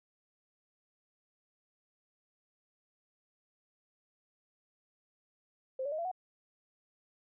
sine tone with pitch steps, 523.3 / 570.7 / 622.3 / 678.6 / 740.1 Hz, C5 / D5 / D#5 / F5 / F#5, 0 / -50 / 0 / -50 / 0 cents, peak -33 dBFS, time 5.79-6.115 s, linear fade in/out 5 ms, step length 65 ms, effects none

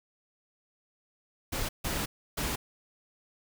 pink noise bursts at uneven times, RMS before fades -32 dBFS, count 3, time 1.52-1.69 / 1.84-2.06 / 2.37-2.56 s, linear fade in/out 10 ms, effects none

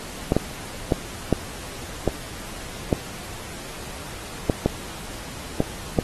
clicks, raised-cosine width 2 ms, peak -4 dBFS, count 10, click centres 0.321 / 0.366 / 0.922 / 1.327 / 2.077 / 2.928 / 4.498 / 4.66 / 5.604 / 5.988 s, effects pink hiss -37 dBFS RMS until 6.03 s + AAC 32 kbps

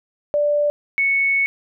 sine tone pair in turn, 587.3 / 2212 Hz, D5 / C#7, 0 / -4 cents, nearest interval octave + major seventh, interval 2296 cents, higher second, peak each -15 dBFS, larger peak neither, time 0.34-0.7 / 0.98-1.46 s, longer second, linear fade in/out 0 ms, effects none

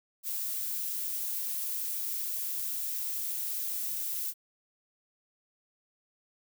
violet noise, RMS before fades -34 dBFS, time 0.23-4.34 s, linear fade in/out 50 ms, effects none

